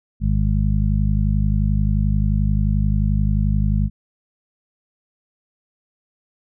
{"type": "harmonic tone", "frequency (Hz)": 51.4, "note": "G#1", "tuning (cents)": -17, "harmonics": [1, 2, 3, 4], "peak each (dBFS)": [-18, -21, -23, -24], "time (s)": [0.2, 3.9], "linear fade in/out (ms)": 50, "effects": []}